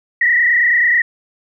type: tone with frequency modulation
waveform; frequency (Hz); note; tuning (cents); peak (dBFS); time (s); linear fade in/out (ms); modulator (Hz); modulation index
sine; 1922; B6; -48; -10; 0.21-1.02; 5; 29.3; 2.5
effects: none